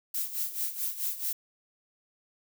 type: noise with tremolo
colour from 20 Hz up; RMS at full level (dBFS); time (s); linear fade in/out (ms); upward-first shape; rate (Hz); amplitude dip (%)
violet; -30; 0.14-1.33; 5; sine; 4.6; 75
effects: none